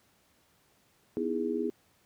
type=chord; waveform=sine; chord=E major seventh; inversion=second; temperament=just; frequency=247.2 / 309 / 329.6 / 412 Hz; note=B3 / D#4 / E4 / G#4; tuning=+2 / -12 / 0 / -14 cents; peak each=-34 / -38 / -34 / -32 dBFS; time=1.17-1.7 s; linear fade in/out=0 ms; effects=pink hiss -67 dBFS RMS until 2.05 s + high-pass 80 Hz 12 dB/octave